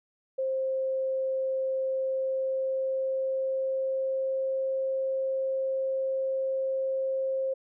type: tone with pitch glide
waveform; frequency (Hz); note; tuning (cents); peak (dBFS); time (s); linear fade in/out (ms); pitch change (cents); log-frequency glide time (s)
sine; 528 to 531.4; C5 to C5; +16 to +27; -26; 0.38-7.54; 10; +11; 1.88-4.67
effects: none